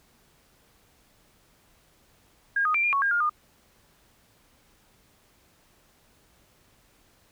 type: tone with pitch steps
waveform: sine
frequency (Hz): 1622 / 1242 / 2361 / 2412 / 1110 / 1613 / 1415 / 1217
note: G#6 / D#6 / D7 / D7 / C#6 / G6 / F6 / D#6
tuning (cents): -41 / -3 / +9 / +46 / +2 / +49 / +22 / -39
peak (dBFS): -21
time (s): 2.56-3.296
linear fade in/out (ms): 5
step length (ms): 92
effects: pink hiss -62 dBFS RMS until 7.31 s